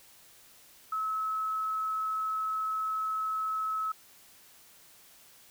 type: tone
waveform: sine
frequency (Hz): 1293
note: E6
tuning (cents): -34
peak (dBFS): -29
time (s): 0.92-3.92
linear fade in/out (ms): 5
effects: white hiss -57 dBFS RMS until 5.5 s